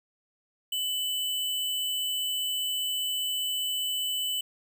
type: tone with sample-and-hold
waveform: sine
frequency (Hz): 3000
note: F#7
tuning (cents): +23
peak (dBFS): -27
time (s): 0.72-4.41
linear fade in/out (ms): 5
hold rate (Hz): 11025
effects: none